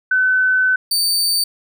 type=tone pair in turn; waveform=sine / sawtooth; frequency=1514 / 4588 Hz; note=F#6 / D8; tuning=+39 / -41 cents; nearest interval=octave + perfect fifth; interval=1920 cents; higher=second; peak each=-12 dBFS; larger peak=neither; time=0.11-0.76 / 0.91-1.44 s; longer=first; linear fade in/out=5 ms; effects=none